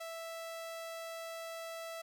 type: tone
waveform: sawtooth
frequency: 659.3 Hz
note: E5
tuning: in tune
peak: -38 dBFS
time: 0-2.02 s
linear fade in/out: 10 ms
effects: none